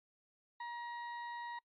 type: tone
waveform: 35% pulse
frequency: 950 Hz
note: A#5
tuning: 33 cents sharp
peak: -40 dBFS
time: 0.6-1.59 s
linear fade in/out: 5 ms
effects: noise-tail reverb RT60 0.1 s tail -26 dB re dry + resampled to 8000 Hz